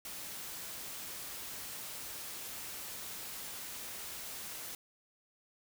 white noise, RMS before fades -44 dBFS, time 0.05-4.75 s, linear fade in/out 2 ms, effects none

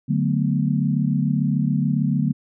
sine chord, B minor seventh, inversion first, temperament equal, 146.83 / 185 / 220 / 246.9 Hz, D3 / F#3 / A3 / B3, 0 / 0 / 0 / 0 cents, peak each -21 / -24 / -24 / -25 dBFS, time 0.08-2.33 s, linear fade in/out 20 ms, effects none

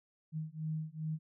sine beating tone pair, 155.56 / 158.06 Hz, D#3 / D#3, 0 / +28 cents, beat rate 2.5 Hz, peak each -39 / -39 dBFS, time 0.32-1.19 s, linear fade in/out 50 ms, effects none

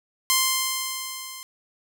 5% pulse tone with level ramp, 1046.5 Hz, C6, in tune, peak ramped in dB -5 to -25 dBFS, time 0.3-1.43 s, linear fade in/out 0 ms, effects none

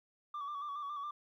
sine tone with vibrato, 1158 Hz, D6, 25 cents flat, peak -36 dBFS, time 0.34-1.11 s, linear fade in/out 5 ms, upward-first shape square, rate 7.2 Hz, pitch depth 45 cents each way, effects tanh soft clip ceiling -37 dBFS + 13-bit

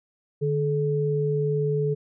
sine tone pair together, 149.3 / 429.7 Hz, D3 / A4, +29 / -41 cents, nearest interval octave + tritone, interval 1830 cents, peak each -24 dBFS, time 0.41-1.95 s, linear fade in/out 20 ms, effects none

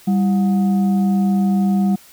sine tone with frequency modulation, 196 Hz, G3, in tune, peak -13 dBFS, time 0.07-1.96 s, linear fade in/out 10 ms, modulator 530 Hz, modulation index 0.35, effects white hiss -46 dBFS RMS until 2.12 s

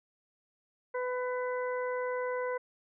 harmonic tone, 500 Hz, B4, 21 cents sharp, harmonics 1 / 2 / 3 / 4, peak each -32 / -38 / -42 / -44 dBFS, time 0.94-2.58 s, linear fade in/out 10 ms, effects none

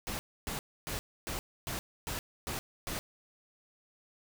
pink noise bursts, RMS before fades -37 dBFS, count 8, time 0.07-2.99 s, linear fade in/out 0 ms, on 120 ms, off 280 ms, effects none

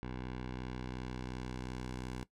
10% pulse tone with low-pass filter sweep, 62.8 Hz, B1, 30 cents sharp, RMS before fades -42 dBFS, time 0.03-2.23 s, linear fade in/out 0 ms, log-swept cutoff 2900 to 9600 Hz, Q 0.76, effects noise-tail reverb RT60 0.1 s tail -17 dB re dry

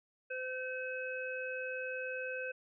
harmonic tone, 513 Hz, C5, 34 cents flat, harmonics 1 / 3 / 5, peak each -40 / -41 / -43 dBFS, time 0.3-2.52 s, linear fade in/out 10 ms, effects none

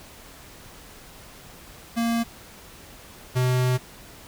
square tone pair in turn, 231.9 / 126.59 Hz, A#3 / B2, -9 / +43 cents, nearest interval minor seventh, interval 1048 cents, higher first, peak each -22 / -20 dBFS, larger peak second, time 1.96-2.24 / 3.35-3.78 s, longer second, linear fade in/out 20 ms, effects pink hiss -46 dBFS RMS until 4.27 s

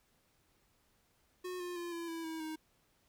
square tone with pitch steps, 363.6 / 354.9 / 346.4 / 338.1 / 330 / 322.1 / 314.3 Hz, F#4 / F4 / F4 / E4 / E4 / E4 / D#4, -30 / +28 / -14 / +44 / +2 / -40 / +18 cents, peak -40 dBFS, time 1.44-2.56 s, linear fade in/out 10 ms, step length 160 ms, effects pink hiss -73 dBFS RMS until 3.08 s

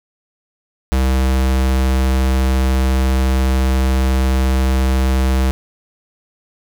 square tone, 65.3 Hz, C2, 3 cents flat, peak -13 dBFS, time 0.92-5.51 s, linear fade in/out 0 ms, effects none

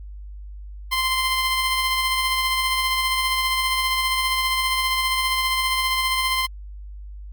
15% pulse tone with tremolo, 1042 Hz, C6, 7 cents flat, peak -12 dBFS, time 0.91-6.47 s, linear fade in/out 20 ms, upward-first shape sine, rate 15 Hz, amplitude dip 30%, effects added 50 Hz sine -34 dBFS peak until 7.32 s + Opus 48 kbps

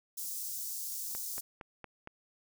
white high-pass noise, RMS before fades -39 dBFS, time 0.17-1.41 s, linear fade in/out 10 ms, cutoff 5400 Hz, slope 24 dB/octave
click train, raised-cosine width 0.5 ms, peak -29 dBFS, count 5, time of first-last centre 1.15-2.074 s, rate 4.33 Hz
effects none

